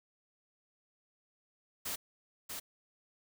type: noise with echo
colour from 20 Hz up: white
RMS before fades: -38 dBFS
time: 1.85-1.96 s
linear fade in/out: 10 ms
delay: 640 ms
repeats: 1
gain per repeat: -4 dB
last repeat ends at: 2.6 s
effects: none